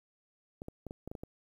clicks, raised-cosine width 2 ms, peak -28 dBFS, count 8, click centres 0.619 / 0.684 / 0.867 / 0.909 / 1.076 / 1.115 / 1.152 / 1.235 s, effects 10-bit

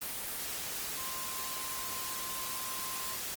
sine tone in noise, 1046.5 Hz, C6, in tune, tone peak -44 dBFS, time 0.97-3.16 s, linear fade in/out 10 ms, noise white, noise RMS -38 dBFS, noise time 0.01-3.35 s, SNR -9 dB, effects Opus 24 kbps

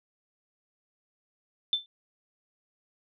sine tone with exponential decay, 3539 Hz, A7, 9 cents sharp, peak -19 dBFS, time 1.73-1.86 s, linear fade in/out 1 ms, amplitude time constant 28 ms, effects none

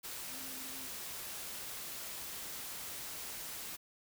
sine tone in noise, 263.3 Hz, C4, 11 cents sharp, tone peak -54 dBFS, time 0.3-0.88 s, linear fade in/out 20 ms, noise white, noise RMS -44 dBFS, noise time 0.03-3.77 s, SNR -13 dB, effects none

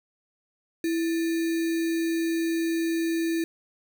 sine tone with sample-and-hold, 330 Hz, E4, 2 cents sharp, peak -23 dBFS, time 0.84-3.44 s, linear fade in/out 2 ms, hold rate 2100 Hz, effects none

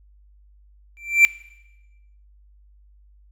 triangle tone with exponential growth, 2349 Hz, D7, in tune, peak -5 dBFS, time 0.97-1.25 s, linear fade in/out 0 ms, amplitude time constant 59 ms, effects noise-tail reverb RT60 1.0 s tail -19 dB re dry + added 50 Hz sine -50 dBFS peak until 3.31 s

